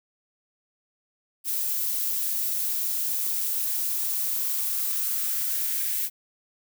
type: noise with high-pass filter sweep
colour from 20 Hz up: violet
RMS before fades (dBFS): -27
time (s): 1.44-6.1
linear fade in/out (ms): 50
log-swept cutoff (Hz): 250 to 1900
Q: 2.5
effects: none